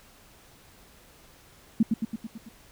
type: tone with echo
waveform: sine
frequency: 223.3 Hz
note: A3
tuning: 26 cents sharp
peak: -16 dBFS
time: 1.8-1.83 s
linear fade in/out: 5 ms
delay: 110 ms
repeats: 6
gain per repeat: -4 dB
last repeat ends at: 2.49 s
effects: pink hiss -55 dBFS RMS until 2.71 s